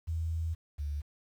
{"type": "tone pair in turn", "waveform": "sine", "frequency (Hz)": [81.7, 72.98], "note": ["E2", "D2"], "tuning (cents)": [-15, -10], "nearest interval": "major second", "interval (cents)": 195, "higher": "first", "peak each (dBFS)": [-30, -32], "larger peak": "first", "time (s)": [[0.07, 0.55], [0.78, 1.02]], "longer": "first", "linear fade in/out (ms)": 20, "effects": ["10-bit"]}